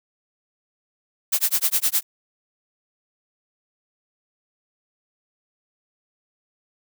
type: noise with tremolo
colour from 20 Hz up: blue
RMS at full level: -18 dBFS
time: 1.32-2.03 s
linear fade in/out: 10 ms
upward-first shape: sine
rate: 9.7 Hz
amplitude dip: 100%
effects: none